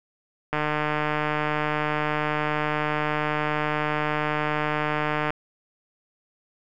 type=click train; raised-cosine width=0.5 ms; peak=-10 dBFS; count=722; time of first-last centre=0.53-5.305 s; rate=151 Hz; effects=none